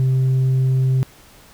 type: tone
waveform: sine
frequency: 130.81 Hz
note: C3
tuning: in tune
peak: -11 dBFS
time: 0-1.03 s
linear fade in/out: 0 ms
effects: tanh soft clip ceiling -13 dBFS + pink hiss -47 dBFS RMS until 1.53 s